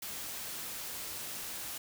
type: noise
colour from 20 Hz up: white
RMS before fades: -41 dBFS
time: 0.02-1.78 s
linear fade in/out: 5 ms
effects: none